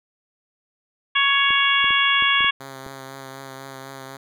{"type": "harmonic tone", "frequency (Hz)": 557, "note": "C#5", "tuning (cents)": 8, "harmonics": [2, 3, 4, 5, 6], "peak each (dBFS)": [-22, -22, -22, -22, -22], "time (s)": [1.15, 2.51], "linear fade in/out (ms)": 10}
{"type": "clicks", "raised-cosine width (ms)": 2, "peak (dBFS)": -24, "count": 7, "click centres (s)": [1.506, 1.843, 1.907, 2.224, 2.407, 2.445, 2.865]}
{"type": "tone with vibrato", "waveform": "5% pulse", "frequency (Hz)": 134.6, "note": "C3", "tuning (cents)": 49, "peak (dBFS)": -24, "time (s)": [2.6, 4.17], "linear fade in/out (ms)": 5, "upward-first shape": "triangle", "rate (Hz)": 4, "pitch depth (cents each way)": 27}
{"effects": []}